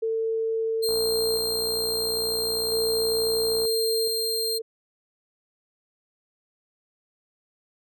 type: tone with tremolo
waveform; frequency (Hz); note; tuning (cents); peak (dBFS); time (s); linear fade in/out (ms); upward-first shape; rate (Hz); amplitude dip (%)
sine; 448.2; A4; +32; -23; 0.02-4.62; 10; square; 0.37; 45
type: tone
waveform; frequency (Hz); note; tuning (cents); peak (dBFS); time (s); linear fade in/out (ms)
sawtooth; 4186; C8; 0; -23; 0.82-4.59; 20
type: click train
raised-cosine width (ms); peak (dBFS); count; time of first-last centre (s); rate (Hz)
1; -24; 167; 0.89-3.652; 60.1
effects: none